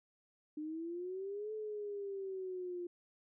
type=exponential two-way sweep; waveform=sine; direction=up then down; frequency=300 to 434.7 to 348.7 Hz; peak=-39 dBFS; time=0.57-2.87 s; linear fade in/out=5 ms; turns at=1.53 s; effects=none